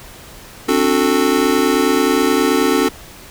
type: chord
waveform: square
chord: D dominant seventh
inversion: third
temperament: just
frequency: 264.3 / 293.7 / 367.1 / 440.5 Hz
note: C4 / D4 / F#4 / A4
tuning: +18 / 0 / -14 / +2 cents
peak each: -19 dBFS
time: 0.68-2.89 s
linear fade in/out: 10 ms
effects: pink hiss -38 dBFS RMS until 3.3 s